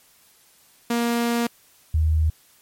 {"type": "tone pair in turn", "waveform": ["sawtooth", "sine"], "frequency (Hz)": [235.7, 78.66], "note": ["A#3", "D#2"], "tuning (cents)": [19, 19], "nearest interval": "octave + perfect fifth", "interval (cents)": 1900, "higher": "first", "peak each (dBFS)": -16, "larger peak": "neither", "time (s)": [[0.9, 1.47], [1.94, 2.3]], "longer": "first", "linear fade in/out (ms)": 5, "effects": ["white hiss -56 dBFS RMS until 2.61 s", "MP3 64 kbps"]}